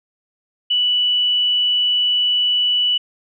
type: tone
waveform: sine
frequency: 2960 Hz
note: F#7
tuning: in tune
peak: -14 dBFS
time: 0.7-2.98 s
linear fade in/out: 10 ms
effects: none